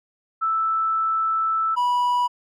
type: tone pair in turn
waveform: sine / triangle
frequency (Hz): 1318.5 / 979.2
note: E6 / B5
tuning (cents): 0 / -15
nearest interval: perfect fourth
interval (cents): 515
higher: first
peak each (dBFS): -19 / -16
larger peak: second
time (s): 0.41-1.76 / 1.76-2.28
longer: first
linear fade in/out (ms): 20
effects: none